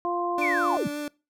harmonic tone, 349.2 Hz, F4, in tune, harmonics 1 / 2 / 3, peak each -29 / -29 / -29 dBFS, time 0.05-0.77 s, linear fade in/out 0 ms
30% pulse tone with vibrato, 293.7 Hz, D4, in tune, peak -27 dBFS, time 0.38-1.08 s, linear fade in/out 2 ms, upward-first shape sine, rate 5.3 Hz, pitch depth 14 cents each way
sine linear sweep, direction down, 2439 to 111.1 Hz, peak -24 dBFS, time 0.41-0.88 s, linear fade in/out 10 ms
effects noise-tail reverb RT60 0.3 s tail -24 dB re dry

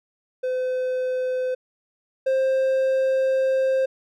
triangle tone pair in turn, 510 / 528.1 Hz, C5 / C5, -44 / +16 cents, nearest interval minor second, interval 60 cents, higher second, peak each -20 / -16 dBFS, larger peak second, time 0.43-1.55 / 2.26-3.86 s, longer second, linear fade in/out 10 ms, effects none

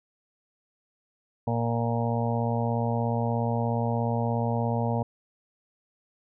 harmonic tone, 116.9 Hz, A#2, 5 cents sharp, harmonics 1 / 2 / 4 / 5 / 6 / 7 / 8, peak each -27 / -30 / -33 / -34 / -35 / -35 / -36 dBFS, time 1.47-5.03 s, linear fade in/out 5 ms, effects none

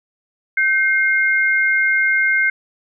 sine tone pair together, 1550 / 2130 Hz, G6 / C7, -20 / +30 cents, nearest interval tritone, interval 550 cents, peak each -16 dBFS, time 0.57-2.5 s, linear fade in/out 5 ms, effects none

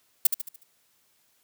violet noise with echo, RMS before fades -17 dBFS, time 0.25-0.27 s, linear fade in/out 5 ms, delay 73 ms, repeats 5, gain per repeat -7 dB, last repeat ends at 0.635 s, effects white hiss -67 dBFS RMS until 1.43 s + high-pass 60 Hz 12 dB/octave

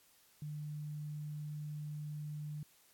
sine tone, 150 Hz, D3, 37 cents sharp, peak -40 dBFS, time 0.42-2.63 s, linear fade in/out 2 ms, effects white hiss -67 dBFS RMS until 2.93 s + AAC 64 kbps

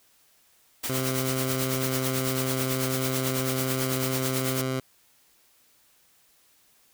white noise with tremolo, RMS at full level -29 dBFS, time 0.83-4.62 s, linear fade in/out 10 ms, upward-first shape triangle, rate 9.1 Hz, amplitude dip 80%
15% pulse tone, 130.81 Hz, C3, in tune, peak -20 dBFS, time 0.89-4.8 s, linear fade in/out 5 ms
effects white hiss -62 dBFS RMS until 6.93 s

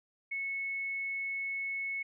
sine tone, 2200 Hz, C#7, 14 cents flat, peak -33 dBFS, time 0.31-2.03 s, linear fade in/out 10 ms, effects none

